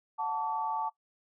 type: tone cluster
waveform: sine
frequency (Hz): 734 / 883 / 1145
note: F#5 / A5 / D6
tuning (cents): -14 / +6 / -44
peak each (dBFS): -39 / -31 / -36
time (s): 0.18-0.9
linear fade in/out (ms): 20
effects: noise-tail reverb RT60 0.1 s tail -20 dB re dry